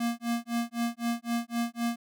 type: tone with tremolo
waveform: square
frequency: 234.9 Hz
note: A#3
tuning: 13 cents sharp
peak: -26 dBFS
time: 0-1.96 s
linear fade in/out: 5 ms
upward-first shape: sine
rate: 3.9 Hz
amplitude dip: 100%
effects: none